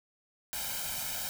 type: noise with comb filter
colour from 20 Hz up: white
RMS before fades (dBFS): -36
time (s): 0.53-1.29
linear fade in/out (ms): 0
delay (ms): 1.3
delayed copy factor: +0.85
effects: none